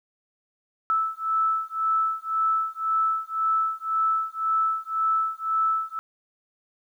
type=beating tone pair; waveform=sine; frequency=1312 / 1313.9 Hz; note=E6 / E6; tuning=-9 / -6 cents; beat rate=1.9 Hz; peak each=-25 dBFS; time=0.9-5.99 s; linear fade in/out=0 ms; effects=10-bit